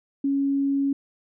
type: tone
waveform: sine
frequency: 277.2 Hz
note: C#4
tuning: in tune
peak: -20 dBFS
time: 0.24-0.93 s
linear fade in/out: 5 ms
effects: none